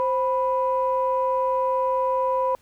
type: tone pair together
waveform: sine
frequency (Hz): 523.3 / 987.8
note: C5 / B5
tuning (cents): 0 / 0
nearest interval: major seventh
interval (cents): 1100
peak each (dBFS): -22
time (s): 0-2.55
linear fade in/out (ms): 0
effects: tanh soft clip ceiling -12 dBFS + pink hiss -60 dBFS RMS until 2.61 s